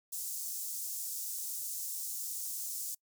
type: high-pass noise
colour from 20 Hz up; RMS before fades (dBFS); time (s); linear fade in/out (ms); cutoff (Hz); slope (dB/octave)
pink; -39; 0.12-2.95; 10; 6500; 24
effects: noise-tail reverb RT60 0.1 s tail -25 dB re dry